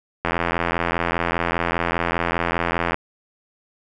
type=click train; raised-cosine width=0.5 ms; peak=-5 dBFS; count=230; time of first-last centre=0.25-2.944 s; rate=85 Hz; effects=none